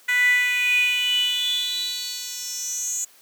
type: tone with high-pass filter sweep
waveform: 10% pulse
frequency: 493.9 Hz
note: B4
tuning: in tune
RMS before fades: -23 dBFS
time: 0.08-3.05 s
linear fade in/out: 10 ms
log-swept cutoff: 1800 to 6900 Hz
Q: 9.7
effects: white hiss -53 dBFS RMS until 3.21 s + high-pass 300 Hz 12 dB/octave